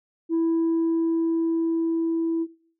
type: tone with level ramp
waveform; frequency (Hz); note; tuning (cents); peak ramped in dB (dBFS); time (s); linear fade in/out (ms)
sine; 329.6; E4; 0; -17 to -21; 0.29-2.47; 50
effects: noise-tail reverb RT60 0.5 s tail -19 dB re dry + tanh soft clip ceiling -18 dBFS